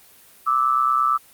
sine tone pair together, 1177.3 / 1306 Hz, D6 / E6, +4 / -17 cents, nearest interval major second, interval 179 cents, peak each -19 dBFS, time 0.46-1.18 s, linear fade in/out 20 ms, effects white hiss -50 dBFS RMS until 1.33 s + Opus 32 kbps

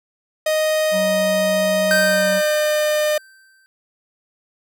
45% pulse tone with pitch glide, 622.3 to 605.3 Hz, D#5 to D#5, 0 to -48 cents, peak -16 dBFS, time 0.46-3.18 s, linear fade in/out 5 ms, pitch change -48 cents, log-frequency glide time 1.88-2.36 s
harmonic tone, 189.2 Hz, F#3, 39 cents sharp, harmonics 1 / 3 / 5, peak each -24 / -34 / -38 dBFS, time 0.91-2.42 s, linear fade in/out 50 ms
square tone with exponential decay, 1557 Hz, G6, 12 cents flat, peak -15 dBFS, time 1.91-3.66 s, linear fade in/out 0 ms, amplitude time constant 380 ms
effects none

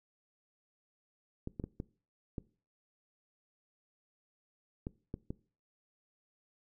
clicks, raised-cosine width 3 ms, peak -25 dBFS, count 8, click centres 1.474 / 1.598 / 1.64 / 1.801 / 2.382 / 4.869 / 5.141 / 5.305 s, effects noise-tail reverb RT60 0.4 s tail -21 dB re dry

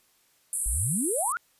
white band-pass noise, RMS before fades -30 dBFS, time 0.53-1.32 s, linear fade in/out 0 ms, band 8200 to 11000 Hz, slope 96 dB/octave
sine exponential sweep, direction up, 45.1 to 1489 Hz, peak -27 dBFS, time 0.66-1.37 s, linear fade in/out 0 ms
effects white hiss -65 dBFS RMS until 1.59 s + resampled to 32000 Hz

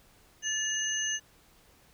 sine tone cluster, 1740 / 2878 / 6200 Hz, A6 / F#7 / G8, -20 / -49 / -20 cents, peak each -35 / -34 / -31 dBFS, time 0.42-1.2 s, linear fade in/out 50 ms, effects pink hiss -61 dBFS RMS until 1.93 s

